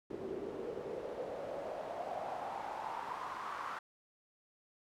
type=noise with band-pass filter sweep; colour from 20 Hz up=pink; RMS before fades=-42 dBFS; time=0.1-3.79 s; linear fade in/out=5 ms; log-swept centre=360 to 1200 Hz; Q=4.4; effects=none